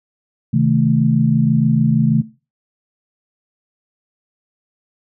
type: chord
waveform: sine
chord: A diminished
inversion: first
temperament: just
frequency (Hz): 132 / 158.4 / 220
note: C3 / Eb3 / A3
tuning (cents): +16 / +31 / 0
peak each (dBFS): -16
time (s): 0.53-2.22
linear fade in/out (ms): 10
effects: noise-tail reverb RT60 0.3 s tail -17 dB re dry